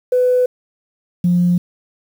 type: tone pair in turn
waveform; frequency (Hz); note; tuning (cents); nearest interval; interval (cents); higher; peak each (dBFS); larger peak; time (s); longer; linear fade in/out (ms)
sine; 500 / 176.39; B4 / F3; +21 / +18; octave + tritone; 1803; first; -10; neither; 0.12-0.46 / 1.24-1.58; neither; 5
effects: tanh soft clip ceiling -6 dBFS + 7-bit